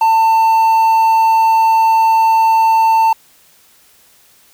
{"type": "tone with quantisation", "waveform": "triangle", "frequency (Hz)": 895, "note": "A5", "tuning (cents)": 29, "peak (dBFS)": -6, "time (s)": [0.01, 3.13], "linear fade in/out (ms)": 5, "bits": 6, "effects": ["white hiss -49 dBFS RMS until 4.53 s"]}